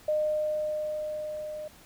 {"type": "tone with level ramp", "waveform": "sine", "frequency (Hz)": 610, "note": "D#5", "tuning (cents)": -34, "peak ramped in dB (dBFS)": [-23, -35], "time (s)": [0.08, 1.68], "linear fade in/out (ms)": 5, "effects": ["pink hiss -54 dBFS RMS until 1.85 s"]}